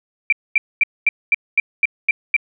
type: tone bursts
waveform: sine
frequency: 2349 Hz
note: D7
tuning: in tune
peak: -10 dBFS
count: 9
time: 0.3-2.365 s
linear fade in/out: 2 ms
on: 25 ms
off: 230 ms
effects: none